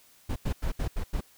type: noise bursts at uneven times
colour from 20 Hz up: brown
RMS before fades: -28 dBFS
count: 6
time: 0.29-0.36 / 0.45-0.53 / 0.62-0.72 / 0.79-0.88 / 0.96-1.04 / 1.13-1.21 s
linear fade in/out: 10 ms
effects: white hiss -59 dBFS RMS until 1.37 s